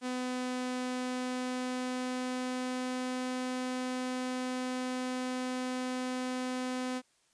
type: tone with pitch glide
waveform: sawtooth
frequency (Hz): 252.1 to 254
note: B3 to B3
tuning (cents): +36 to +49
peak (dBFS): -29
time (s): 0.01-7.02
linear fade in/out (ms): 50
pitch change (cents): +13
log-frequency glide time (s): 0.79-3.27
effects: white hiss -70 dBFS RMS until 7.33 s + resampled to 22050 Hz